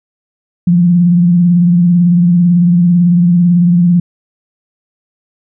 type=tone with vibrato; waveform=sine; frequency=174.61 Hz; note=F3; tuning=in tune; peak=-5 dBFS; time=0.67-4 s; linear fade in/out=5 ms; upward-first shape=triangle; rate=18 Hz; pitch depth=62 cents each way; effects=none